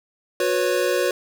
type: chord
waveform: square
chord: F# suspended fourth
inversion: none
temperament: equal with one note detuned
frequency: 363.4 / 493.9 / 554.4 Hz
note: F#4 / B4 / C#5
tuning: -31 / 0 / 0 cents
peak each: -24 dBFS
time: 0.4-1.11 s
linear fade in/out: 2 ms
effects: none